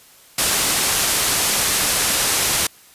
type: low-pass noise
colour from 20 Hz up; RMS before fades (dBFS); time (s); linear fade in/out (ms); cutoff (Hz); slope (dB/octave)
white; -19; 0.38-2.67; 5; 12000; 24
effects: white hiss -48 dBFS RMS until 2.94 s + resampled to 32000 Hz